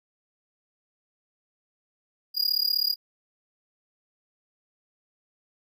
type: tone with amplitude modulation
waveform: square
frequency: 4862 Hz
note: D#8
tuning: 41 cents flat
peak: -19 dBFS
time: 2.34-2.96 s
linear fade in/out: 50 ms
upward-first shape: sine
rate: 35.8 Hz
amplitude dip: 95%
effects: none